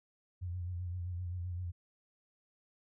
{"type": "tone with vibrato", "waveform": "sine", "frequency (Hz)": 88.9, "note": "F2", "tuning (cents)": 31, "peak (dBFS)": -36, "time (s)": [0.41, 1.72], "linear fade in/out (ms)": 20, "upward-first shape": "sine", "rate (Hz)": 7.7, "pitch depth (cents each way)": 52, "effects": []}